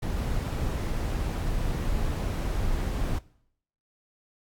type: noise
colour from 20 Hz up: brown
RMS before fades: -28 dBFS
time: 0.02-3.19 s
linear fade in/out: 10 ms
effects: noise-tail reverb RT60 0.7 s tail -21 dB re dry + AAC 64 kbps